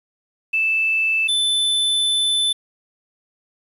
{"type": "tone pair in turn", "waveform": ["sine", "square"], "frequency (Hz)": [2637, 3517], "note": ["E7", "A7"], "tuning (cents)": [0, -1], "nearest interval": "perfect fourth", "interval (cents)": 499, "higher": "second", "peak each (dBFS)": [-16, -17], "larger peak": "first", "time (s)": [[0.53, 1.28], [1.28, 2.53]], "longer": "second", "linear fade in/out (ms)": 10, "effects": ["resampled to 32000 Hz", "8-bit"]}